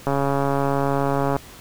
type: click train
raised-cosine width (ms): 1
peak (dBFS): -8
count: 181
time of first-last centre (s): 0.07-1.365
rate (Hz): 139
effects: pink hiss -43 dBFS RMS until 1.6 s